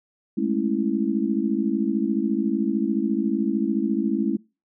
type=chord; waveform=sine; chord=A major seventh; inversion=third; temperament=just; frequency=206.2 / 220 / 275 / 330 Hz; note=G#3 / A3 / C#4 / E4; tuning=-12 / 0 / -14 / +2 cents; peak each=-26 dBFS; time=0.37-4.37 s; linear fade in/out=10 ms; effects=noise-tail reverb RT60 0.3 s tail -25 dB re dry